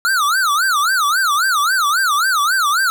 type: tone with vibrato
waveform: square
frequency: 1343 Hz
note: E6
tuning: 32 cents sharp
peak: -14 dBFS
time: 0.05-2.9 s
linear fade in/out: 0 ms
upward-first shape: sine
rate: 3.7 Hz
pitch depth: 280 cents each way
effects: none